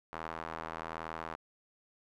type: tone with band-pass filter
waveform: square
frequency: 40.57 Hz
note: E1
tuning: 27 cents flat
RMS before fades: -42 dBFS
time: 0.13-1.36 s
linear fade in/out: 0 ms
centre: 1100 Hz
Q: 1.5
effects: none